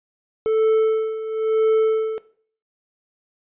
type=tone with tremolo; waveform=triangle; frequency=440 Hz; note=A4; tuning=in tune; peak=-11 dBFS; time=0.46-2.18 s; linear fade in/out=0 ms; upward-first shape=sine; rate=0.99 Hz; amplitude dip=75%; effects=noise-tail reverb RT60 0.5 s tail -17 dB re dry + resampled to 8000 Hz